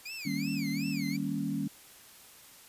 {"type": "tone with vibrato", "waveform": "25% pulse", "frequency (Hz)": 2349, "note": "D7", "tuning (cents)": 0, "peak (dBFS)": -35, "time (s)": [0.05, 1.17], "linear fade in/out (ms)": 10, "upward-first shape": "sine", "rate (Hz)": 2.7, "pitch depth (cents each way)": 230}
{"type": "chord", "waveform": "sine", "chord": "Eb dominant seventh", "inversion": "none", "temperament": "equal with one note detuned", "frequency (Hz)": [155.56, 198.5, 233.1, 277.2], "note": ["Eb3", "G3", "Bb3", "Db4"], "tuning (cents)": [0, 22, 0, 0], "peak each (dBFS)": [-37, -35, -37, -34], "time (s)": [0.25, 1.68], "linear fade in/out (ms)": 10}
{"effects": ["white hiss -54 dBFS RMS until 2.68 s", "resampled to 32000 Hz"]}